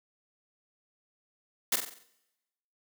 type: noise with echo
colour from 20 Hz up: white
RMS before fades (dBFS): -26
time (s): 1.72-1.76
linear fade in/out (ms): 5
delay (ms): 46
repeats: 6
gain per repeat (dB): -6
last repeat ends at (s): 2.036
effects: noise-tail reverb RT60 1.0 s tail -21 dB re dry + high-pass 200 Hz 12 dB/octave